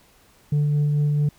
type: tone with tremolo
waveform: sine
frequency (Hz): 147.3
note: D3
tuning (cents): +6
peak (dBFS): -14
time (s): 0.52-1.29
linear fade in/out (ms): 5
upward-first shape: sine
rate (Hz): 4.5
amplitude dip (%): 25
effects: tanh soft clip ceiling -16 dBFS + pink hiss -56 dBFS RMS until 1.38 s

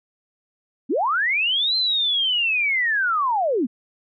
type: linear two-way sweep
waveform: sine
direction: up then down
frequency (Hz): 207.7 to 4146 to 207.7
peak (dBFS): -18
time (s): 0.89-3.67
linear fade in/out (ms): 20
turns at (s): 1.76
effects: none

